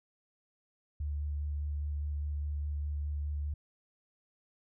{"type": "tone with vibrato", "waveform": "sine", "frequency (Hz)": 73.42, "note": "D2", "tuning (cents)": 0, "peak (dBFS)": -32, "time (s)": [1, 3.54], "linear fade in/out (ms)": 5, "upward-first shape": "square", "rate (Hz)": 4.9, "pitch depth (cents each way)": 11, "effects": []}